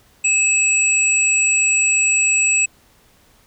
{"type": "tone pair together", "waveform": "sine", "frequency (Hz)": [2600, 7777], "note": ["E7", "B8"], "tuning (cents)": [-24, -28], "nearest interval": "octave + perfect fifth", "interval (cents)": 1896, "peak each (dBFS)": -16, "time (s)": [0.24, 2.66], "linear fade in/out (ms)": 10, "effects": ["pink hiss -54 dBFS RMS until 3.46 s"]}